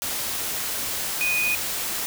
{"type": "tone in noise", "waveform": "sine", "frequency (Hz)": 2480, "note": "D#7", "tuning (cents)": -6, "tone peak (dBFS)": -21, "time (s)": [1.21, 1.55], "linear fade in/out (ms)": 0, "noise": "white", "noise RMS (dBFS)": -28, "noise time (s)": [0.02, 2.06], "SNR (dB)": 4, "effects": []}